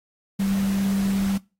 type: tone in noise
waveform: sine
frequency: 196 Hz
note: G3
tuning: in tune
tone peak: -20 dBFS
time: 0.39-1.38 s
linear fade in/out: 10 ms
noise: pink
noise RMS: -36 dBFS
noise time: 0.39-1.38 s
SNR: +13 dB
effects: noise-tail reverb RT60 0.3 s tail -23 dB re dry + AAC 48 kbps